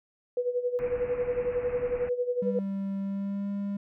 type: tone with tremolo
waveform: sine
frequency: 491.5 Hz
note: B4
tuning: 8 cents flat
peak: -23 dBFS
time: 0.37-2.59 s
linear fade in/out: 2 ms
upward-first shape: sine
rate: 11 Hz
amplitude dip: 75%
type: low-pass noise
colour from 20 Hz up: pink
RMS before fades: -42 dBFS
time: 0.79-2.09 s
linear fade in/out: 0 ms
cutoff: 2600 Hz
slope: 96 dB/octave
type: tone with pitch glide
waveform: triangle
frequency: 196 to 200.6 Hz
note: G3 to G3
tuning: 0 to +40 cents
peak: -27 dBFS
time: 2.42-3.77 s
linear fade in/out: 5 ms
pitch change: +40 cents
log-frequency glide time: 3-3.49 s
effects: none